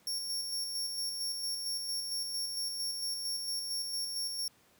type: tone with tremolo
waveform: sawtooth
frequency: 5500 Hz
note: F8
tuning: 27 cents flat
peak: -30 dBFS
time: 0.07-4.48 s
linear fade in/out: 2 ms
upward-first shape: square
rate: 4.4 Hz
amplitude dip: 35%
effects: pink hiss -65 dBFS RMS until 4.79 s + high-pass 100 Hz 12 dB/octave